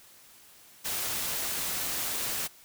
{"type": "noise", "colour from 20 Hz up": "white", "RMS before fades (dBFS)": -32, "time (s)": [0.84, 2.48], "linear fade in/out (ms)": 20, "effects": ["white hiss -55 dBFS RMS until 2.64 s"]}